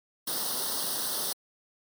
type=noise with comb filter; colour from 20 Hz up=white; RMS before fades=-31 dBFS; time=0.27-1.33 s; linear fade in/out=5 ms; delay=0.21 ms; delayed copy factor=+0.9; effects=high-pass 200 Hz 12 dB/octave + MP3 96 kbps